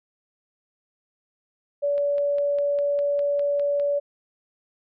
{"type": "tone", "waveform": "sine", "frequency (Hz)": 573, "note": "D5", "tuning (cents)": -43, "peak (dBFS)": -20, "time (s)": [1.82, 4], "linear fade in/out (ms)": 20}
{"type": "click train", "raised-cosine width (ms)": 0.3, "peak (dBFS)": -28, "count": 10, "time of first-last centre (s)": [1.98, 3.798], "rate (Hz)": 4.95}
{"effects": []}